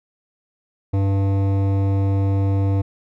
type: tone with hard clipping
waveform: sine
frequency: 98 Hz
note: G2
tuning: in tune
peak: -18 dBFS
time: 0.93-2.82 s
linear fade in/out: 10 ms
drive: 14 dB
effects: none